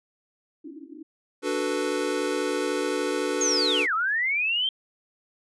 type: band-pass noise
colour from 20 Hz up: white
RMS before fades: -42 dBFS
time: 0.64-1.03 s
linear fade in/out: 5 ms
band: 280 to 330 Hz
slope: 96 dB/octave
type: chord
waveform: square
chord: B minor seventh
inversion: first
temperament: equal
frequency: 293.7 / 370 / 440 / 493.9 Hz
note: D4 / F#4 / A4 / B4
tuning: 0 / 0 / 0 / 0 cents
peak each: -31 dBFS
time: 1.42-3.87 s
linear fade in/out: 50 ms
type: linear two-way sweep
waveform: sine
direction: down then up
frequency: 6680 to 1236 to 3191 Hz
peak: -22 dBFS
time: 3.41-4.69 s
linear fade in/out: 2 ms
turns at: 3.94 s
effects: resampled to 24000 Hz